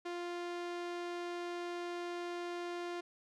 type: tone with low-pass filter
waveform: sawtooth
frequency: 349.2 Hz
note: F4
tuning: in tune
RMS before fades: -41 dBFS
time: 0.05-3.01 s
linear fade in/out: 10 ms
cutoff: 5400 Hz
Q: 0.59
effects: none